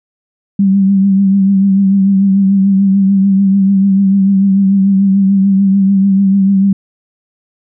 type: tone with vibrato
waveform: sine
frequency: 195.2 Hz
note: G3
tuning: 7 cents flat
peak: -6 dBFS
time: 0.59-6.73 s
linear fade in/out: 5 ms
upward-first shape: triangle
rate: 6.8 Hz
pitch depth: 46 cents each way
effects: none